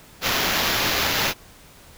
white noise with sample-and-hold, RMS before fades -22 dBFS, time 0.21-1.34 s, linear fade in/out 50 ms, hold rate 8820 Hz, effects pink hiss -48 dBFS RMS until 1.97 s

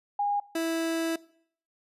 sine / 30% pulse tone pair in turn, 816 / 328.4 Hz, G#5 / E4, -31 / -6 cents, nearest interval octave + major third, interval 1575 cents, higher first, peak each -24 dBFS, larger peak neither, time 0.19-0.4 / 0.55-1.16 s, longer second, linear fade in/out 5 ms, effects noise-tail reverb RT60 0.6 s tail -21 dB re dry + resampled to 32000 Hz

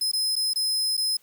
sawtooth tone with dropouts, 5100 Hz, D#8, 42 cents sharp, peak -20 dBFS, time 0.01-1.17 s, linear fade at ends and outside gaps 5 ms, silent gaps 0.116-0.133 / 0.356-0.363 / 0.535-0.558 / 0.969-0.976 s, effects white hiss -61 dBFS RMS until 1.22 s

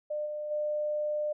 sine tone with level steps, 600 Hz, D5, 37 cents sharp, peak -30 / -33 / -28 dBFS, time 0.1-1.33 s, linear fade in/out 10 ms, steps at 0.25 / 0.5 s, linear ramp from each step 20 ms, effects none

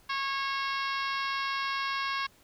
harmonic tone, 547 Hz, C#5, 23 cents flat, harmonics 2 / 3 / 4 / 5 / 6 / 7 / 8 / 9 / 10, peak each -32 / -36 / -38 / -40 / -42 / -43 / -44 / -45 / -46 dBFS, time 0.09-2.27 s, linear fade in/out 10 ms, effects pink hiss -61 dBFS RMS until 2.43 s

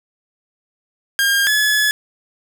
sawtooth tone pair in turn, 1612 / 1707.2 Hz, G6 / G#6, +48 / +47 cents, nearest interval minor second, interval 99 cents, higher second, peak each -10 dBFS, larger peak neither, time 1.19-1.47 / 1.47-1.91 s, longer second, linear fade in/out 0 ms, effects none

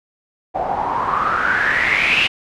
white noise with low-pass filter sweep, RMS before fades -18 dBFS, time 0.54-2.28 s, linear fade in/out 20 ms, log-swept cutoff 710 to 2800 Hz, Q 7.6, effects none

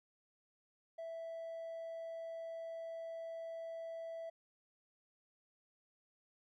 triangle tone, 659.3 Hz, E5, in tune, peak -40 dBFS, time 0.98-4.3 s, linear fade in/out 10 ms, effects tanh soft clip ceiling -37 dBFS

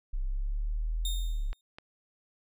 sine linear two-way sweep, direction up then down, 31.5 to 43.25 to 31.5 Hz, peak -28 dBFS, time 0.13-1.53 s, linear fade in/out 10 ms, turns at 1.21 s
sawtooth tone with exponential decay, 3670 Hz, A#7, 28 cents flat, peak -29 dBFS, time 1.05-1.61 s, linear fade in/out 2 ms, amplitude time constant 120 ms
clicks, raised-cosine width 0.3 ms, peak -28 dBFS, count 2, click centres 1.53 / 1.785 s
effects none

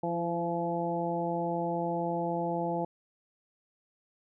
harmonic tone with a mistuned harmonic, 170.9 Hz, F3, 37 cents flat, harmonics 1 / 2 / 3 / 4 / 5, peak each -35 / -35 / -35 / -35 / -35 dBFS, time 0.03-2.85 s, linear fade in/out 5 ms, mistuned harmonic 2, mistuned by -20 cents, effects none

